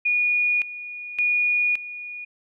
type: tone with tremolo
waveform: sine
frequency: 2449 Hz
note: D#7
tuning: 28 cents flat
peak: -18 dBFS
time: 0.05-2.25 s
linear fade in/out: 10 ms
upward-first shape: square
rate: 0.88 Hz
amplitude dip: 80%
effects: none